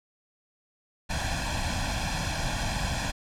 pink noise with comb filter, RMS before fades -29 dBFS, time 1.09-3.12 s, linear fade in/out 20 ms, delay 1.2 ms, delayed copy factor +0.85, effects low-pass 7000 Hz 12 dB/octave

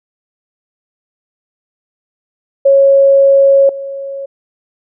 sine tone with level steps, 550 Hz, C#5, 14 cents flat, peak -4 / -20 dBFS, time 2.65-4.26 s, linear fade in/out 10 ms, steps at 3.69 s, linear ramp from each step 2 ms, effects none

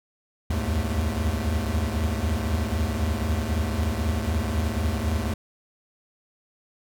square tone cluster, 67.7 / 78 / 81.9 / 104.4 / 217.4 Hz, C#2 / D#2 / E2 / G#2 / A3, -40 / +5 / -11 / +10 / -21 cents, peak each -32 / -28 / -30 / -32 / -33 dBFS, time 0.5-5.34 s, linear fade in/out 5 ms, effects none

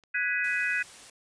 click, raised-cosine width 0.2 ms, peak -38 dBFS, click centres 0.037 s
sine chord, G# minor seventh, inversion third, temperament equal with one note detuned, 1480 / 1661.2 / 1975.5 / 2512 Hz, F#6 / G#6 / B6 / D#7, 0 / 0 / 0 / +16 cents, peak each -31 dBFS, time 0.14-0.83 s, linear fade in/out 10 ms
white noise, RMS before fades -48 dBFS, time 0.44-1.1 s, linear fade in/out 5 ms
effects resampled to 22050 Hz

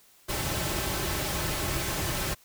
pink noise with comb filter, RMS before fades -30 dBFS, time 0.28-2.35 s, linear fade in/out 20 ms, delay 4.2 ms, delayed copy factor -0.5, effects white hiss -59 dBFS RMS until 2.44 s

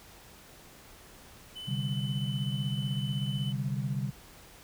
triangle tone, 3015 Hz, F#7, 32 cents sharp, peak -38 dBFS, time 1.55-3.53 s, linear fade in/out 20 ms
sine chord, C suspended second, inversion none, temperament equal, 130.81 / 146.83 / 196 Hz, C3 / D3 / G3, 0 / 0 / 0 cents, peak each -32 / -34 / -36 dBFS, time 1.67-4.11 s, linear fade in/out 20 ms
effects pink hiss -53 dBFS RMS until 4.63 s

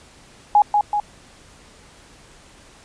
sine tone with echo, 830.6 Hz, G#5, in tune, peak -9 dBFS, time 0.55-0.62 s, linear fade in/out 2 ms, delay 190 ms, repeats 2, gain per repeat -4 dB, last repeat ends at 1 s, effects pink hiss -48 dBFS RMS until 2.84 s + resampled to 22050 Hz

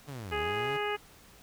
sawtooth linear two-way sweep, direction down then up, 150.5 to 69.3 to 150.5 Hz, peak -35 dBFS, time 0.07-0.78 s, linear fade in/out 20 ms, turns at 0.37 s
harmonic tone, 415.3 Hz, G#4, in tune, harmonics 1 / 2 / 3 / 4 / 5 / 6 / 7, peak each -33 / -36 / -38 / -39 / -40 / -41 / -41 dBFS, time 0.31-0.97 s, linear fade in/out 20 ms
effects pink hiss -56 dBFS RMS until 1.42 s

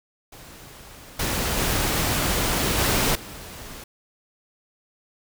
pink noise with level steps, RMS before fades -44 / -25 / -23 / -21 / -39 dBFS, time 0.32-3.84 s, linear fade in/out 5 ms, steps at 1.19 / 1.57 / 2.78 / 3.15 s, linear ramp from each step 5 ms, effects none

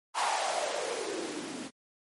blue noise with band-pass filter sweep, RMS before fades -33 dBFS, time 0.14-1.71 s, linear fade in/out 50 ms, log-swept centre 960 to 230 Hz, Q 5.6, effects MP3 48 kbps

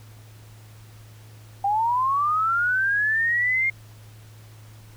sine linear sweep, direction up, 784 to 2136 Hz, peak -19 dBFS, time 1.64-3.7 s, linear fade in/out 5 ms, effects added 108 Hz sine -44 dBFS peak until 4.96 s + pink hiss -53 dBFS RMS until 4.96 s

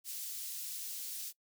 white high-pass noise, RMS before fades -42 dBFS, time 0.04-1.33 s, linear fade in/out 50 ms, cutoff 4200 Hz, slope 12 dB/octave, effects noise-tail reverb RT60 0.1 s tail -22 dB re dry

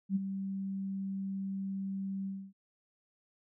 sine tone with ADSR envelope, 194.1 Hz, G3, 17 cents flat, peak -25 dBFS, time 0.09-2.53 s, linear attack 66 ms, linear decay 23 ms, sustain -9 dB, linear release 270 ms, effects none

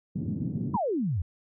pink band-pass noise, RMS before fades -31 dBFS, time 0.15-0.77 s, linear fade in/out 10 ms, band 120 to 260 Hz, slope 24 dB/octave
sine exponential sweep, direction down, 1039 to 77.9 Hz, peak -25 dBFS, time 0.74-1.22 s, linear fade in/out 5 ms
effects none

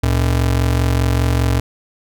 square ring-modulated tone, 91 Hz, F#2, 28 cents flat, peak -11 dBFS, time 0.03-1.6 s, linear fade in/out 5 ms, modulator 22.5 Hz, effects none

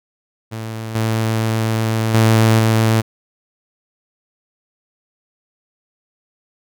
sawtooth tone with level steps, 111.5 Hz, A2, 23 cents sharp, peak -21 / -12 / -6 / -8 dBFS, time 0.51-3.02 s, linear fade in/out 20 ms, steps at 0.95 / 2.14 / 2.59 s, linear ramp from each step 5 ms, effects none

